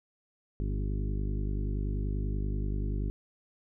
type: harmonic tone with a mistuned harmonic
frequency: 50.4 Hz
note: G1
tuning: 49 cents sharp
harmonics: 1 / 2 / 3 / 4 / 5 / 6 / 7 / 8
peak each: -30 / -36 / -40 / -42 / -44 / -46 / -47 / -48 dBFS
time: 0.6-3.1 s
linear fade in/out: 0 ms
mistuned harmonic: 6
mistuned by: -19 cents
effects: none